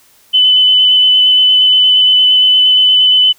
sine tone with vibrato, 3014 Hz, F#7, 31 cents sharp, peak -5 dBFS, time 0.33-3.33 s, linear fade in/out 20 ms, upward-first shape square, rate 8.6 Hz, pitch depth 10 cents each way, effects white hiss -48 dBFS RMS until 3.38 s

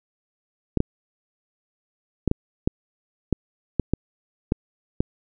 clicks, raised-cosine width 3 ms, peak -6 dBFS, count 10, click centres 0.773 / 0.804 / 2.277 / 2.314 / 2.675 / 3.327 / 3.797 / 3.936 / 4.521 / 5.005 s, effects none

